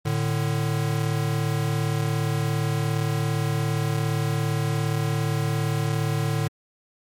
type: tone pair together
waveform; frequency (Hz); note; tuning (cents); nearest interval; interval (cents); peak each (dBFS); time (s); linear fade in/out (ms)
square; 111.6 / 148.97; A2 / D3; +25 / +25; perfect fourth; 500; -26 / -25; 0.05-6.48; 10
effects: MP3 64 kbps